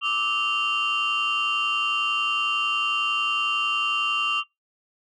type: tone cluster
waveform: sine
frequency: 1178 / 1289 / 2780 / 3100 Hz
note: D6 / E6 / F7 / G7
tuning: +5 / -39 / -9 / -20 cents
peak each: -26 / -31 / -22 / -29 dBFS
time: 0.01-4.44 s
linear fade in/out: 50 ms
effects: noise-tail reverb RT60 0.2 s tail -26 dB re dry + tanh soft clip ceiling -16 dBFS